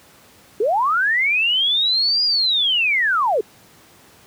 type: linear two-way sweep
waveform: sine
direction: up then down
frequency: 382 to 4922 to 382 Hz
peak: -15 dBFS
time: 0.6-3.41 s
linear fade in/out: 5 ms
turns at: 2.24 s
effects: pink hiss -49 dBFS RMS until 4.26 s + high-pass 100 Hz 12 dB/octave